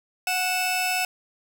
sawtooth tone pair together, 737.2 / 2627 Hz, F#5 / E7, -7 / -7 cents, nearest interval octave + minor seventh, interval 2200 cents, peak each -22 dBFS, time 0.27-1.05 s, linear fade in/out 2 ms, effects none

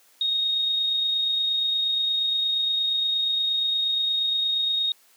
sine tone with amplitude modulation, 3729 Hz, A#7, in tune, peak -20 dBFS, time 0.21-4.92 s, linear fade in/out 2 ms, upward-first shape sine, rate 28.5 Hz, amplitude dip 25%, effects white hiss -58 dBFS RMS until 5.16 s + high-pass 300 Hz 12 dB/octave

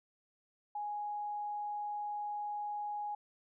sine tone, 830.6 Hz, G#5, in tune, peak -36 dBFS, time 0.75-3.15 s, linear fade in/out 5 ms, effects none

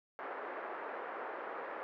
pink band-pass noise, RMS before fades -43 dBFS, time 0.19-1.83 s, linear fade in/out 0 ms, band 400 to 1700 Hz, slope 24 dB/octave, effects none

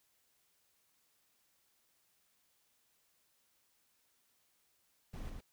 brown noise with echo, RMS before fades -44 dBFS, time 5.13-5.3 s, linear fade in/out 10 ms, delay 110 ms, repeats 1, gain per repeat -3 dB, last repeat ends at 5.41 s, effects white hiss -75 dBFS RMS until 5.52 s

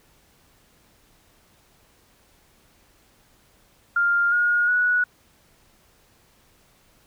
sine tone with pitch steps, 1400 / 1433.6 / 1467.9 Hz, F6 / F6 / F#6, +4 / +45 / -14 cents, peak -17 dBFS, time 3.96-5.04 s, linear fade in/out 5 ms, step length 360 ms, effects pink hiss -59 dBFS RMS until 7.06 s

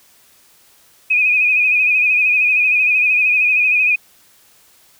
sine tone with vibrato, 2489 Hz, D#7, in tune, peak -11 dBFS, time 1.1-3.96 s, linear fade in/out 10 ms, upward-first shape sine, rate 13 Hz, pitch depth 49 cents each way, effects white hiss -51 dBFS RMS until 4.99 s

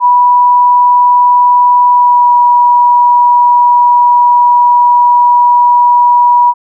sine tone with pitch glide, 980 to 969.9 Hz, B5 to B5, -14 to -32 cents, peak -3 dBFS, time 0-6.54 s, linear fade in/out 50 ms, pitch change -18 cents, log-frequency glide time 1.9-2.33 s, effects none

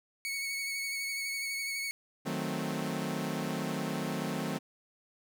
sawtooth tone with vibrato, 2217 Hz, C#7, in tune, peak -30 dBFS, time 0.25-1.91 s, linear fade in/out 0 ms, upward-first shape triangle, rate 12 Hz, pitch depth 26 cents each way
sawtooth chord, D# diminished seventh, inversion none, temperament equal, 155.56 / 185 / 220 / 261.6 Hz, D#3 / F#3 / A3 / C4, 0 / 0 / 0 / 0 cents, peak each -34 dBFS, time 2.25-4.59 s, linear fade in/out 20 ms
effects none

